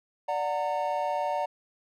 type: chord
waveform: triangle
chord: D augmented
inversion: none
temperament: just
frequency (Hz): 587.3 / 734.2 / 917.7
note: D5 / F#5 / A#5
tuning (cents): 0 / -14 / -27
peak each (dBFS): -29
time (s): 0.28-1.46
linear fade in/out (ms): 10
effects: none